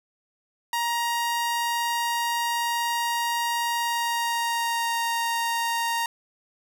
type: tone with pitch glide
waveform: sawtooth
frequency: 941 to 930.7 Hz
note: A#5 to A#5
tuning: +16 to -3 cents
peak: -20 dBFS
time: 0.73-6.06 s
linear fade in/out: 2 ms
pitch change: -19 cents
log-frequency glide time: 3.77-4.94 s
effects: none